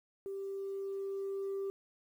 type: tone with level ramp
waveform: sine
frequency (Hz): 392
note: G4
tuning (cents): 0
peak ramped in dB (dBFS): -37 to -32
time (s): 0.26-1.7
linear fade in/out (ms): 0
effects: tanh soft clip ceiling -33 dBFS + 11-bit